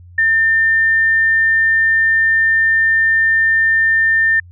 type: tone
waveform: sine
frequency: 1800 Hz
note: A6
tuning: 39 cents sharp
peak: -10 dBFS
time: 0.18-4.4 s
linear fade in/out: 5 ms
effects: added 88 Hz sine -37 dBFS peak until 4.51 s